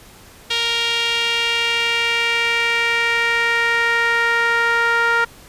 sawtooth tone with band-pass filter sweep, 466.2 Hz, A#4, in tune, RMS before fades -18 dBFS, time 0.5-5.25 s, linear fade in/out 10 ms, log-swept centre 3300 to 1500 Hz, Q 2.8, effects pink hiss -44 dBFS RMS until 5.48 s + resampled to 32000 Hz

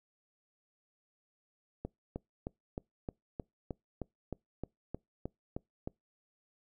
click train, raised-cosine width 2 ms, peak -24 dBFS, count 14, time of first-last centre 1.85-5.875 s, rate 3.23 Hz, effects noise-tail reverb RT60 0.2 s tail -26 dB re dry

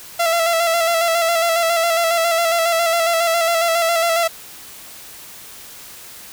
sawtooth tone with vibrato, 670 Hz, E5, 28 cents sharp, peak -11 dBFS, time 0.19-4.28 s, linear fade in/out 10 ms, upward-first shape square, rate 7.3 Hz, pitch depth 34 cents each way, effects white hiss -38 dBFS RMS until 6.32 s

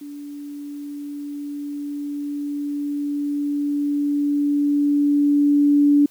sine tone with level ramp, 289 Hz, D4, 28 cents flat, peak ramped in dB -32 to -11 dBFS, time 0.01-6.06 s, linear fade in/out 5 ms, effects white hiss -54 dBFS RMS until 6.1 s

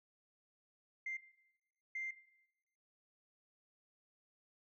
sine tone bursts at uneven times, 2093 Hz, C7, in tune, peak -38 dBFS, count 2, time 1.06-1.17 / 1.95-2.11 s, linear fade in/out 5 ms, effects noise-tail reverb RT60 0.9 s tail -18 dB re dry + tanh soft clip ceiling -34 dBFS

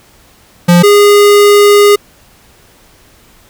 square tone pair in turn, 174.61 / 410.1 Hz, F3 / G#4, 0 / -22 cents, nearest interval octave + minor third, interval 1478 cents, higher second, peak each -3 dBFS, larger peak neither, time 0.68-0.83 / 0.83-1.96 s, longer second, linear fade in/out 10 ms, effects pink hiss -44 dBFS RMS until 3.49 s

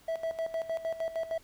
triangle tone with tremolo, 654 Hz, E5, 14 cents flat, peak -27 dBFS, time 0.08-1.38 s, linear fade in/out 5 ms, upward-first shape square, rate 6.5 Hz, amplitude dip 75%, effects pink hiss -60 dBFS RMS until 1.43 s

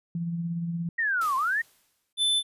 sine tone with tremolo, 169.3 Hz, E3, 46 cents sharp, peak -26 dBFS, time 0.15-0.89 s, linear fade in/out 2 ms, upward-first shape sine, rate 17 Hz, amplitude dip 35%
sine linear two-way sweep, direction down then up, 1900 to 1018 to 1900 Hz, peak -23 dBFS, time 0.98-1.62 s, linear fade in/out 10 ms, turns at 1.36 s
white noise with exponential decay, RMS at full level -39 dBFS, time 1.21-2.13 s, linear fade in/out 5 ms, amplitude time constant 200 ms
square tone, 3520 Hz, A7, in tune, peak -22 dBFS, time 2.17-2.43 s, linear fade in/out 50 ms
effects resampled to 32000 Hz

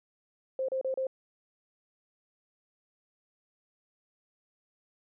sine tone bursts, 526 Hz, C5, 9 cents sharp, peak -28 dBFS, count 4, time 0.59-1.069 s, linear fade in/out 2 ms, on 95 ms, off 33 ms, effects none

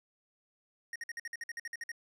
square tone bursts, 1864.7 Hz, A#6, in tune, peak -38 dBFS, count 13, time 0.93-1.917 s, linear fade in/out 2 ms, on 27 ms, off 53 ms, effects low-pass 9000 Hz 12 dB/octave

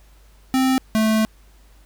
square tone pair in turn, 261.6 / 218.7 Hz, C4 / A3, 0 / -10 cents, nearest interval minor third, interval 310 cents, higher first, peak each -16 dBFS, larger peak neither, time 0.54-0.78 / 0.95-1.25 s, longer second, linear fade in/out 0 ms, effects added 50 Hz sine -48 dBFS peak until 1.85 s + pink hiss -57 dBFS RMS until 1.85 s

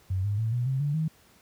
sine tone with pitch steps, 94 / 102.51 / 111.79 / 121.9 / 132.94 / 144.97 / 158.09 Hz, F#2 / G#2 / A2 / B2 / C3 / D3 / D#3, +28 / -22 / +28 / -22 / +28 / -22 / +28 cents, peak -24 dBFS, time 0.1-1.08 s, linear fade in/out 5 ms, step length 140 ms, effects pink hiss -59 dBFS RMS until 1.41 s + high-pass 60 Hz 12 dB/octave

